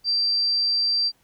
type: tone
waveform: sine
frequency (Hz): 4699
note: D8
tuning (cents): 0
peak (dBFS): -19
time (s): 0.04-1.12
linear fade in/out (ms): 50
effects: pink hiss -63 dBFS RMS until 1.23 s